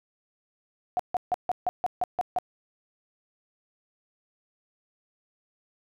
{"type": "tone bursts", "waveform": "sine", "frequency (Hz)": 725, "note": "F#5", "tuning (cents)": -35, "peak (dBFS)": -22, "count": 9, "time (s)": [0.97, 2.386], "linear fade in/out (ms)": 0, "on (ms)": 24, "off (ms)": 150, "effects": []}